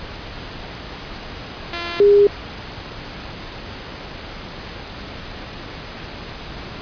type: tone pair in turn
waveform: 5% pulse / sine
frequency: 343.2 / 406.7 Hz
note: F4 / G#4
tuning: -30 / -36 cents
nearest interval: minor third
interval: 294 cents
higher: second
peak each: -14 / -8 dBFS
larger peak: second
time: 1.73-2 / 2-2.27 s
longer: neither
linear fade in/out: 2 ms
effects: pink hiss -33 dBFS RMS until 6.81 s + resampled to 11025 Hz